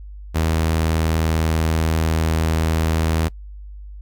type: tone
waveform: sawtooth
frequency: 80.4 Hz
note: E2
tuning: 43 cents flat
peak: -13 dBFS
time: 0.34-3.29 s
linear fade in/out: 20 ms
effects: noise-tail reverb RT60 0.1 s tail -23 dB re dry + added 50 Hz sine -33 dBFS peak until 4.01 s

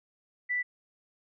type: tone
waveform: sine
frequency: 1975.5 Hz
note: B6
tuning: in tune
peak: -27 dBFS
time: 0.49-0.63 s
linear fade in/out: 20 ms
effects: none

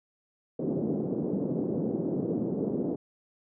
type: band-pass noise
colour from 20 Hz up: pink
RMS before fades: -30 dBFS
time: 0.59-2.96 s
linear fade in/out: 5 ms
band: 170 to 450 Hz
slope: 24 dB/octave
effects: none

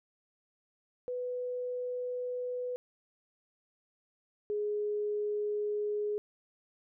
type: tone pair in turn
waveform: sine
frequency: 496.3 / 417.3 Hz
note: B4 / G#4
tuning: +8 / +8 cents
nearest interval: minor third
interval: 300 cents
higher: first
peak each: -33 / -30 dBFS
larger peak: second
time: 1.08-2.76 / 4.5-6.18 s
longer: neither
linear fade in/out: 0 ms
effects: none

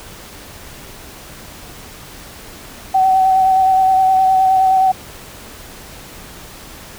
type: tone with vibrato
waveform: sine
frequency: 759 Hz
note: F#5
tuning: 44 cents sharp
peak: -9 dBFS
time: 2.94-4.92 s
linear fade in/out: 10 ms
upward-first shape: sine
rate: 9.6 Hz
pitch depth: 20 cents each way
effects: pink hiss -36 dBFS RMS until 6.98 s

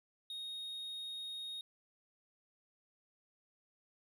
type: tone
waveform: triangle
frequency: 3729 Hz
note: A#7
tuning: in tune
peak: -40 dBFS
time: 0.3-1.61 s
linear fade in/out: 2 ms
effects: none

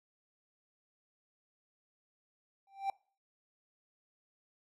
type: tone with exponential growth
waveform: triangle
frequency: 784 Hz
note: G5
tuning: in tune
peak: -26 dBFS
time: 2.67-2.9 s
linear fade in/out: 2 ms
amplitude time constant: 48 ms
effects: noise-tail reverb RT60 0.4 s tail -23 dB re dry

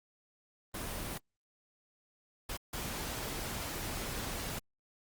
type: noise bursts at uneven times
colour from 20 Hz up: pink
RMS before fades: -39 dBFS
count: 3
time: 0.74-1.18 / 2.49-2.57 / 2.73-4.59 s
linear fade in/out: 5 ms
effects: Opus 24 kbps

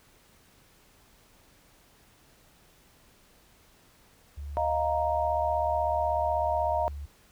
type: tone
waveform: sine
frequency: 71.9 Hz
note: D2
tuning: 36 cents flat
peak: -35 dBFS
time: 4.37-7.06 s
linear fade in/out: 10 ms
type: chord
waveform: sine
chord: Eb suspended second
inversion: none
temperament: equal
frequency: 622.3 / 698.5 / 932.3 Hz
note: Eb5 / F5 / Bb5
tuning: 0 / 0 / 0 cents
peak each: -29 dBFS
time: 4.57-6.88 s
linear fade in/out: 0 ms
effects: pink hiss -60 dBFS RMS until 7.31 s

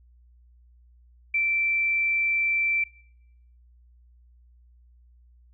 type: tone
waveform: sine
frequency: 2339 Hz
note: D7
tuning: 8 cents flat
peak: -21 dBFS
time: 1.34-2.84 s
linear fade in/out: 5 ms
effects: noise-tail reverb RT60 0.8 s tail -23 dB re dry + added 60 Hz sine -53 dBFS peak until 5.53 s

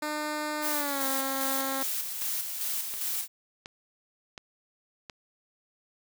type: tone with pitch glide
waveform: 10% pulse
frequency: 302 to 269.1 Hz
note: D4 to C4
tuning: +48 to +49 cents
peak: -22 dBFS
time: 0.02-1.83 s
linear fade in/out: 5 ms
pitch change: -199 cents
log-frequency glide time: 0.69-1.06 s
type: noise with tremolo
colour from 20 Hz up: blue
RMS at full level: -31 dBFS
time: 0.61-3.28 s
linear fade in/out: 50 ms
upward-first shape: square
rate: 2.5 Hz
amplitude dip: 40%
type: click train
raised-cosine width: 0.2 ms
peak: -23 dBFS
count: 5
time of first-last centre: 2.22-5.098 s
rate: 1.39 Hz
effects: none

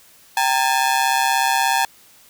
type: ring-modulated tone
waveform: sawtooth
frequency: 850 Hz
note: G#5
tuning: 40 cents sharp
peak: -9 dBFS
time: 0.37-1.85 s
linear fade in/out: 0 ms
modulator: 68.3 Hz
effects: white hiss -50 dBFS RMS until 2.29 s

